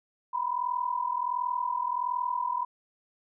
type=tone pair together; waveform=sine; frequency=967.6 / 1009 Hz; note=B5 / B5; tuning=-36 / +37 cents; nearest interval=minor second; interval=73 cents; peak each=-30 / -30 dBFS; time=0.33-2.65 s; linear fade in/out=10 ms; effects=none